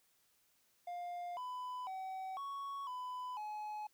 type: tone with pitch steps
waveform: triangle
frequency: 704 / 1000 / 759 / 1112 / 1001 / 847 Hz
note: F5 / B5 / F#5 / C#6 / B5 / G#5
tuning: +14 / +21 / +44 / +5 / +23 / +34 cents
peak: -39 dBFS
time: 0.87-3.87 s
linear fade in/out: 5 ms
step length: 500 ms
effects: white hiss -74 dBFS RMS until 3.93 s